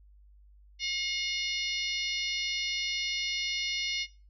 harmonic tone with a mistuned harmonic, 718 Hz, F5, 48 cents sharp, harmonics 3 / 4 / 5 / 6 / 7 / 8, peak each -35 / -36 / -37 / -38 / -38 / -39 dBFS, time 0.79-4.07 s, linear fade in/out 50 ms, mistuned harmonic 7, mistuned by +29 cents, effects noise-tail reverb RT60 0.3 s tail -17 dB re dry + added 50 Hz sine -54 dBFS peak until 4.29 s

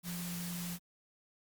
sine tone in noise, 174.61 Hz, F3, in tune, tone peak -39 dBFS, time 0.03-0.79 s, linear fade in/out 50 ms, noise white, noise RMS -44 dBFS, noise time 0.03-0.79 s, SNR +2 dB, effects Opus 48 kbps

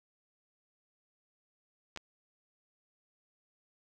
clicks, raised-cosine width 0.2 ms, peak -24 dBFS, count 2, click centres 1.962 / 1.974 s, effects none

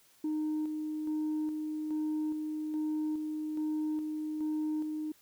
sine tone with tremolo, 307.7 Hz, D#4, 19 cents flat, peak -28 dBFS, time 0.24-5.12 s, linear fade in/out 5 ms, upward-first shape square, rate 1.2 Hz, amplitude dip 40%, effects tanh soft clip ceiling -28 dBFS + white hiss -64 dBFS RMS until 5.21 s

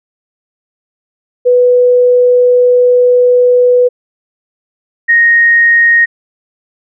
sine tone pair in turn, 494 / 1865.1 Hz, B4 / A#6, 0 / 0 cents, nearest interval octave + major seventh, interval 2300 cents, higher second, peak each -4 dBFS, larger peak neither, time 1.45-3.89 / 5.08-6.06 s, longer first, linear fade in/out 20 ms, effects none

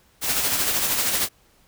white noise with tremolo, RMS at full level -21 dBFS, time 0.21-1.29 s, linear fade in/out 50 ms, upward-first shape sine, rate 13 Hz, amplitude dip 40%, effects pink hiss -59 dBFS RMS until 1.67 s

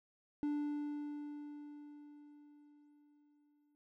triangle tone with exponential decay, 293.7 Hz, D4, in tune, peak -31 dBFS, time 0.43-3.75 s, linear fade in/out 0 ms, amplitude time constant 720 ms, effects none

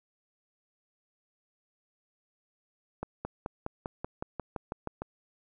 accelerating click train, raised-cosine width 1 ms, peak -20 dBFS, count 12, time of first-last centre 3.03-5.02 s, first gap 220 ms, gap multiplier 0.96, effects none

